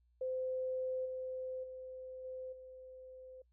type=tone with level steps; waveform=sine; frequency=515 Hz; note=C5; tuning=28 cents flat; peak=-35 / -39 / -45 / -42 / -50 dBFS; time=0.21-3.42 s; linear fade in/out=5 ms; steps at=1.05 / 1.63 / 2.24 / 2.52 s; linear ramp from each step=10 ms; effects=noise-tail reverb RT60 0.1 s tail -24 dB re dry + added 60 Hz sine -69 dBFS peak until 3.52 s